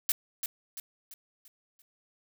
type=noise with echo; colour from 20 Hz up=blue; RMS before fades=-26 dBFS; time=0.09-0.12 s; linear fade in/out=2 ms; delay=340 ms; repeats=5; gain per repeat=-7 dB; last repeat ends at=1.82 s; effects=none